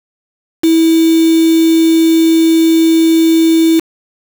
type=tone with quantisation; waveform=sine; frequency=326.1 Hz; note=E4; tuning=19 cents flat; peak=-6 dBFS; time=0.63-3.8 s; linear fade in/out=10 ms; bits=3; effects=none